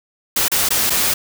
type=noise with dropouts; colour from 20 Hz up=white; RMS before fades=-17 dBFS; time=0.36-1.14 s; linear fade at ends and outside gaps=5 ms; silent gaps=0.483-0.516 / 0.69-0.705 / 0.898-0.903 s; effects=none